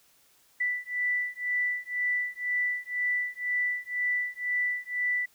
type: beating tone pair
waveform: sine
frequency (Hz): 1975.5 / 1977.5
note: B6 / B6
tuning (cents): 0 / +2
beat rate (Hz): 2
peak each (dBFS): -30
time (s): 0.6-5.26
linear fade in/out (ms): 10
effects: white hiss -63 dBFS RMS until 5.34 s